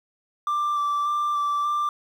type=tone with vibrato; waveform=triangle; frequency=1174.7 Hz; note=D6; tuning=in tune; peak=-19 dBFS; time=0.47-1.89 s; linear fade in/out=2 ms; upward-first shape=square; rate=1.7 Hz; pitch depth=12 cents each way; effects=tanh soft clip ceiling -15 dBFS + 9-bit